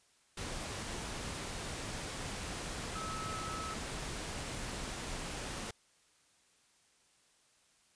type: tone in noise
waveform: sine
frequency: 1296 Hz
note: E6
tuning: 30 cents flat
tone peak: -41 dBFS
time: 2.95-3.74 s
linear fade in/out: 5 ms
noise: pink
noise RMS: -41 dBFS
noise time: 0.37-5.71 s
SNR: -3 dB
effects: white hiss -69 dBFS RMS until 7.95 s + resampled to 22050 Hz